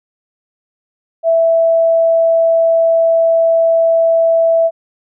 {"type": "tone", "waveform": "sine", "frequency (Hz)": 660, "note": "E5", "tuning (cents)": 2, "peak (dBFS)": -8, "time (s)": [1.23, 4.71], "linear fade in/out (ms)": 50, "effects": []}